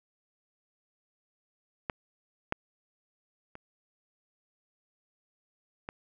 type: clicks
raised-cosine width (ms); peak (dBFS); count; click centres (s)
0.5; -16 / -13 / -29 / -22; 4; 1.898 / 2.524 / 3.554 / 5.889
effects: none